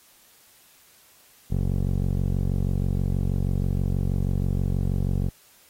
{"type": "tone with low-pass filter", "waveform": "15% pulse", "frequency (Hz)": 46.25, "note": "F#1", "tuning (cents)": 0, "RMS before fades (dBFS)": -24, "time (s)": [1.5, 5.3], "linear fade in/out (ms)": 20, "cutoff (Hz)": 290, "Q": 0.85, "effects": ["white hiss -56 dBFS RMS until 5.69 s", "AAC 48 kbps"]}